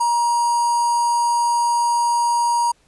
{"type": "tone with notch filter", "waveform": "square", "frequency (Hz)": 947, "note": "A#5", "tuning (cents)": 27, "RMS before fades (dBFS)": -18, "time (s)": [0, 2.72], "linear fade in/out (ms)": 10, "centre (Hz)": 3000, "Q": 0.7, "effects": ["pink hiss -59 dBFS RMS until 2.87 s", "resampled to 24000 Hz"]}